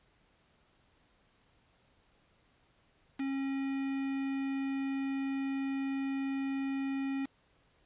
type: tone with quantisation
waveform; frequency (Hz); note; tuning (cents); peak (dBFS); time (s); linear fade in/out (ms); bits
triangle; 271.7; C#4; -35; -30; 3.19-7.26; 10; 7
effects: pink hiss -69 dBFS RMS until 7.85 s + resampled to 8000 Hz